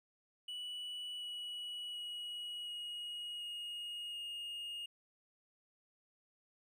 triangle tone with pitch steps, 2950 / 2930 / 2909 / 2889 / 2869 / 2850 Hz, F#7 / F#7 / F#7 / F#7 / F7 / F7, -6 / -18 / -30 / -42 / +46 / +34 cents, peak -40 dBFS, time 0.48-4.86 s, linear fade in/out 5 ms, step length 730 ms, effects none

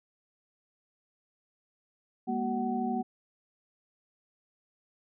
sine tone cluster, 205.6 / 238.4 / 376.7 / 751 Hz, G#3 / A#3 / F#4 / F#5, -17 / +39 / +31 / +26 cents, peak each -36 / -31 / -38 / -33 dBFS, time 2.27-3.03 s, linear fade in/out 20 ms, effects none

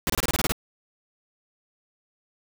pink noise bursts, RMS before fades -24 dBFS, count 9, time 0.07-0.521 s, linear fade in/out 0 ms, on 27 ms, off 26 ms, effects none

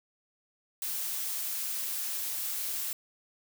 blue noise, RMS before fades -34 dBFS, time 0.82-2.93 s, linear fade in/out 2 ms, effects none

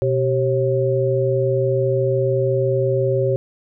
sine tone cluster, 124.5 / 386.9 / 541 Hz, B2 / G4 / C#5, +14 / -23 / -42 cents, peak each -20 dBFS, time 0.02-3.36 s, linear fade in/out 0 ms, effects none

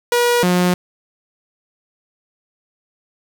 sawtooth tone pair in turn, 481.4 / 179.33 Hz, B4 / F3, -44 / +46 cents, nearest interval octave + perfect fourth, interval 1710 cents, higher first, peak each -9 dBFS, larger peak neither, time 0.12-0.43 / 0.43-0.74 s, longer neither, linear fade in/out 2 ms, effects none

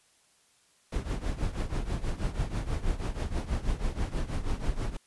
brown noise with tremolo, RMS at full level -27 dBFS, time 0.92-4.97 s, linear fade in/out 5 ms, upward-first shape triangle, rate 6.2 Hz, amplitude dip 85%, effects white hiss -65 dBFS RMS until 5.06 s + resampled to 24000 Hz

